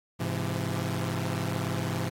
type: chord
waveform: sawtooth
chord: Ab augmented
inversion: none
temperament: equal with one note detuned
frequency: 103.83 / 130.81 / 168.67 Hz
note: Ab2 / C3 / E3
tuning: 0 / 0 / +40 cents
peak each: -29 dBFS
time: 0.19-2.1 s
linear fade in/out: 20 ms
effects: AAC 48 kbps